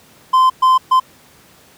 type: tone bursts at uneven times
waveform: triangle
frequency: 1034 Hz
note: C6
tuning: 21 cents flat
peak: -6 dBFS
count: 3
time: 0.33-0.5 / 0.62-0.78 / 0.91-1 s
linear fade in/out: 10 ms
effects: pink hiss -47 dBFS RMS until 1.77 s + high-pass 100 Hz 12 dB/octave